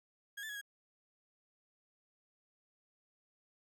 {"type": "tone with pitch steps", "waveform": "35% pulse", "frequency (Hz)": [1642, 1757, 1674, 1643], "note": ["G#6", "A6", "G#6", "G#6"], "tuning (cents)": [-20, -3, 13, -19], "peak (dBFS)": -40, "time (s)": [0.37, 0.614], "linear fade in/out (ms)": 10, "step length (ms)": 61, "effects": ["13-bit"]}